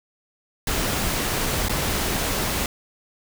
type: noise with dropouts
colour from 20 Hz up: pink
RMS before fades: -24 dBFS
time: 0.67-2.66 s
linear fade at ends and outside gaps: 2 ms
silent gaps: 1.685-1.694 s
effects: none